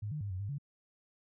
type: tone with pitch steps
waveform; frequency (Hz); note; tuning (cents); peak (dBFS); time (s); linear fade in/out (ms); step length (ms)
sine; 104.5 / 150.9 / 101.4 / 92.3 / 100.8 / 142.1; G#2 / D3 / G#2 / F#2 / G2 / C#3; +11 / +47 / -41 / -4 / +49 / +43; -35; 0.02-0.584; 10; 94
effects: none